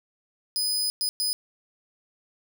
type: tone bursts at uneven times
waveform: sawtooth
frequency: 5000 Hz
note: D#8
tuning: 8 cents sharp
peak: -21 dBFS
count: 3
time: 0.56-0.9 / 1.01-1.09 / 1.2-1.33 s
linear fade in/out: 0 ms
effects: none